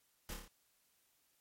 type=noise with echo; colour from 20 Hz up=pink; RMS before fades=-45 dBFS; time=0.29-0.34 s; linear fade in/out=2 ms; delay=28 ms; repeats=5; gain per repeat=-3 dB; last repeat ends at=0.48 s; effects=white hiss -75 dBFS RMS until 1.4 s + MP3 64 kbps